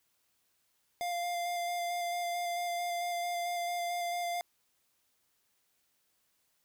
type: tone with vibrato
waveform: square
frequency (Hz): 698.5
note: F5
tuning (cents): 0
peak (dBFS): -33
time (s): 1.01-4.41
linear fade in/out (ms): 0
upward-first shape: square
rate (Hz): 4.5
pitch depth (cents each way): 11
effects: white hiss -75 dBFS RMS until 6.64 s